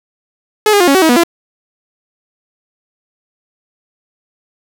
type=tone with pitch steps; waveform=sawtooth; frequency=425.7 / 407.3 / 354.5 / 277 / 377.6 / 319.8 / 243.3 / 339.7 Hz; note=G#4 / G#4 / F4 / C#4 / F#4 / D#4 / B3 / F4; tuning=+43 / -34 / +26 / -1 / +35 / +48 / -26 / -48 cents; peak=-3 dBFS; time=0.66-1.236 s; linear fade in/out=2 ms; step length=72 ms; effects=none